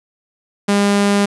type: tone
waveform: sawtooth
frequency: 202.1 Hz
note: G#3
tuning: 47 cents flat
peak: -8 dBFS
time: 0.68-1.26 s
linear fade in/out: 10 ms
effects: resampled to 24000 Hz + 7-bit